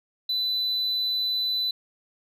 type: tone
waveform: sine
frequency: 3997 Hz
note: B7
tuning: 20 cents sharp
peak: -21 dBFS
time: 0.29-1.71 s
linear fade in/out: 5 ms
effects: tanh soft clip ceiling -22 dBFS